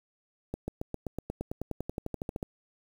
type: accelerating click train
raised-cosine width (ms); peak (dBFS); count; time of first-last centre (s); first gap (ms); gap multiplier
2; -20; 20; 0.54-2.429; 140; 0.96
effects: 8-bit